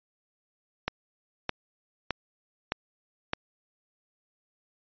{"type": "click train", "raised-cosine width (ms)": 0.3, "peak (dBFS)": -11, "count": 5, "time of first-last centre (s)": [0.88, 3.334], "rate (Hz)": 1.63, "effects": ["resampled to 11025 Hz"]}